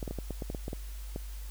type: clicks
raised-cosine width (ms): 2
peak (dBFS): -23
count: 11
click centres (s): 0.028 / 0.078 / 0.11 / 0.187 / 0.307 / 0.422 / 0.501 / 0.548 / 0.681 / 0.731 / 1.161
effects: added 50 Hz sine -38 dBFS peak until 1.5 s + white hiss -53 dBFS RMS until 1.5 s